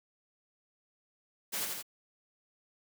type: noise with echo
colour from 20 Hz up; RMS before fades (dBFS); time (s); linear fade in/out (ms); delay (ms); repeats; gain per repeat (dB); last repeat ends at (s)
white; -35; 1.52-1.66; 20; 84; 2; -3; 1.828
effects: high-pass 150 Hz 12 dB/octave